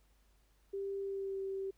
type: tone with pitch glide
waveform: sine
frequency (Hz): 394.1 to 387.3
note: G4 to G4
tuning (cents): +9 to -21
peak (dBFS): -36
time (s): 0.73-1.71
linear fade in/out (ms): 10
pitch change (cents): -30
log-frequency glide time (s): 1.01-1.41
effects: added 50 Hz sine -67 dBFS peak until 1.77 s + pink hiss -74 dBFS RMS until 1.77 s